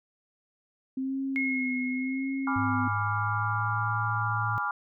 sine tone with vibrato, 261.6 Hz, C4, in tune, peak -28 dBFS, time 0.97-2.88 s, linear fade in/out 5 ms, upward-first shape sine, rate 0.9 Hz, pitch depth 56 cents each way
sine tone with exponential decay, 2164 Hz, C#7, 42 cents flat, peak -26 dBFS, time 1.36-4.22 s, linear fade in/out 0 ms, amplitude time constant 620 ms
sine chord, G# diminished seventh, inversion none, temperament equal, 830.6 / 987.8 / 1174.7 / 1396.9 Hz, G#5 / B5 / D6 / F6, 0 / 0 / 0 / 0 cents, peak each -34 / -35 / -32 / -31 dBFS, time 2.47-4.71 s, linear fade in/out 2 ms
sine tone with pitch glide, 103.83 to 110.64 Hz, G#2 to A2, 0 to +10 cents, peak -30 dBFS, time 2.56-4.58 s, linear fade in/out 0 ms, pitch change +110 cents, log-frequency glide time 2.92-3.88 s
effects none

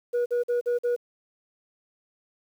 sine tone bursts, 483 Hz, B4, 39 cents flat, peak -19 dBFS, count 5, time 0.13-0.964 s, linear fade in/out 20 ms, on 130 ms, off 46 ms, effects tanh soft clip ceiling -21 dBFS + 9-bit

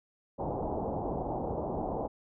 white low-pass noise, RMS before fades -34 dBFS, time 0.38-2.08 s, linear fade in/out 20 ms, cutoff 870 Hz, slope 48 dB/octave, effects none

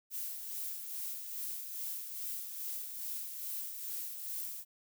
violet noise with tremolo, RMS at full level -39 dBFS, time 0.1-4.65 s, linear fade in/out 50 ms, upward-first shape sine, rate 2.4 Hz, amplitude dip 45%, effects none

